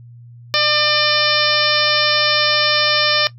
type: harmonic tone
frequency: 599 Hz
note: D5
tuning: 34 cents sharp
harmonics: 1 / 2 / 3 / 4 / 5 / 6 / 7 / 8 / 9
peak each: -22 / -22 / -22 / -22 / -22 / -22 / -22 / -22 / -22 dBFS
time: 0.54-3.27 s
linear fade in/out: 0 ms
effects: noise-tail reverb RT60 0.1 s tail -17 dB re dry + added 119 Hz sine -37 dBFS peak until 3.38 s